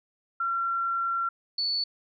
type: tone pair in turn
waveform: sine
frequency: 1365 / 4455 Hz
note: F6 / C#8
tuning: -40 / +8 cents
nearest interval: octave + minor sixth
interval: 2048 cents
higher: second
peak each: -25 / -25 dBFS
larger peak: neither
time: 0.4-1.29 / 1.58-1.84 s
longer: first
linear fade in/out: 5 ms
effects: none